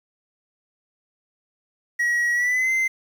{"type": "tone with pitch glide", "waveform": "triangle", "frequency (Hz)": [1911, 2072], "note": ["A#6", "C7"], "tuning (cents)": [43, -17], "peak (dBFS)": -17, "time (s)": [1.99, 2.88], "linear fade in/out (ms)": 10, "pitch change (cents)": 140, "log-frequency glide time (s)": [2.33, 2.71], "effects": ["8-bit"]}